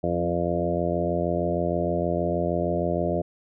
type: harmonic tone with a mistuned harmonic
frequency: 86.4 Hz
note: F2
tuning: 18 cents flat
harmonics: 1 / 2 / 3 / 4 / 5 / 6 / 7 / 8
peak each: -32 / -29 / -34 / -30 / -32 / -32 / -28 / -32 dBFS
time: 0.03-3.22 s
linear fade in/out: 10 ms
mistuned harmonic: 3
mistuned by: +16 cents
effects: none